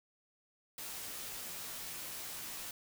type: noise with comb filter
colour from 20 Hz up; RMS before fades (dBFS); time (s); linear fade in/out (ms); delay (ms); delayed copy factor
white; -44; 0.78-2.71; 2; 15; -0.7
effects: none